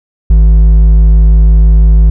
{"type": "tone with hard clipping", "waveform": "sine", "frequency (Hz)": 53, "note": "G#1", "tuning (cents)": 36, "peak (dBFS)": -3, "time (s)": [0.3, 2.1], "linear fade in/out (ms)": 5, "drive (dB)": 5, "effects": []}